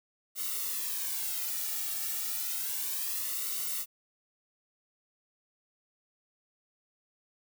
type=noise with flanger; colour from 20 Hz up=blue; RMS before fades=-34 dBFS; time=0.35-3.86 s; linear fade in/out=50 ms; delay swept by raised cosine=1.2 to 1.97 ms; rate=0.31 Hz; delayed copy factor=-0.75; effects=none